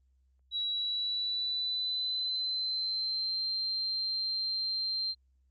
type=tone with pitch glide; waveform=sine; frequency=3897 to 4153 Hz; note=B7 to C8; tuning=-24 to -14 cents; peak=-30 dBFS; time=0.51-5.15 s; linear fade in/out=50 ms; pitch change=+110 cents; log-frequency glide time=0.67-3.46 s; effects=added 65 Hz sine -65 dBFS peak until 5.5 s + Opus 32 kbps